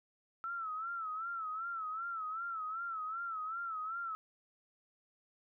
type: tone with vibrato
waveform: sine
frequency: 1320 Hz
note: E6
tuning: 2 cents sharp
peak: -37 dBFS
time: 0.44-4.15 s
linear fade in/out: 0 ms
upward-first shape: sine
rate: 2.6 Hz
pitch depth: 94 cents each way
effects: none